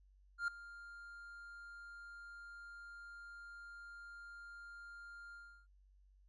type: tone with ADSR envelope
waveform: triangle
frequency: 1400 Hz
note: F6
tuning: 4 cents sharp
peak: -31 dBFS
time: 0.38-5.67 s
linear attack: 99 ms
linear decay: 4 ms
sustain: -18 dB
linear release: 340 ms
effects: added 48 Hz sine -64 dBFS peak until 6.28 s + resampled to 24000 Hz